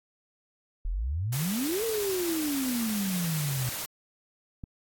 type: exponential two-way sweep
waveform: sine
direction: up then down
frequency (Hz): 36.71 to 464.6 to 123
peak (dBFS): -27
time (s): 0.85-3.69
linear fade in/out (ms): 0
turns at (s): 1.84
type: noise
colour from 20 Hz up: white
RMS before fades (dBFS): -35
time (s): 1.32-3.86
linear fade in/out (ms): 10
type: click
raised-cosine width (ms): 5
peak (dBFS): -26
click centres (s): 4.638
effects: AAC 64 kbps